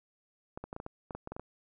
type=clicks; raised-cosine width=1 ms; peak=-26 dBFS; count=12; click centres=0.575 / 0.64 / 0.729 / 0.764 / 0.801 / 0.864 / 1.108 / 1.15 / 1.274 / 1.32 / 1.365 / 1.396 s; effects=none